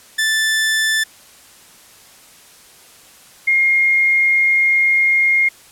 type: tone pair in turn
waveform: sawtooth / sine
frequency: 1760 / 2134 Hz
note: A6 / C7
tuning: 0 / +34 cents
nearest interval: minor third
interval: 334 cents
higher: second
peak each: -11 dBFS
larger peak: neither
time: 0.18-1.04 / 3.47-5.49 s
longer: second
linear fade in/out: 10 ms
effects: white hiss -45 dBFS RMS until 5.71 s + low-pass 12000 Hz 12 dB/octave